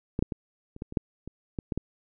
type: clicks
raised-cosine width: 3 ms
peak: -15 / -9 / -18 / -30 / -20 / -26 / -10 / -25 / -18 / -16 / -16 dBFS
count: 11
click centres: 0.191 / 0.225 / 0.322 / 0.764 / 0.821 / 0.924 / 0.972 / 1.276 / 1.588 / 1.722 / 1.776 s
effects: none